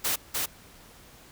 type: noise with echo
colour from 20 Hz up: white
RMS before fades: -27 dBFS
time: 0.04-0.16 s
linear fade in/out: 10 ms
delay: 300 ms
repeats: 1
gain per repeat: -2 dB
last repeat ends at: 0.46 s
effects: pink hiss -52 dBFS RMS until 1.31 s